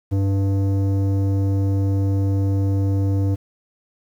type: tone with low-pass filter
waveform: square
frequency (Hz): 98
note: G2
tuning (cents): 0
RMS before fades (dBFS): -19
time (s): 0.11-3.36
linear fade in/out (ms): 20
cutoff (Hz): 400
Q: 1
effects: 8-bit